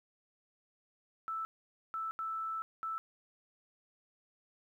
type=tone bursts at uneven times; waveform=sine; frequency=1318.5 Hz; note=E6; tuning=in tune; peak=-35 dBFS; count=4; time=1.28-1.45 / 1.94-2.11 / 2.19-2.62 / 2.83-2.98 s; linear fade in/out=0 ms; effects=12-bit